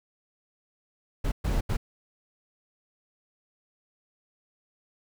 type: noise bursts at uneven times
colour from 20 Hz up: brown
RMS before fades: -26 dBFS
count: 3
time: 1.24-1.32 / 1.44-1.61 / 1.69-1.77 s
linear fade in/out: 10 ms
effects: none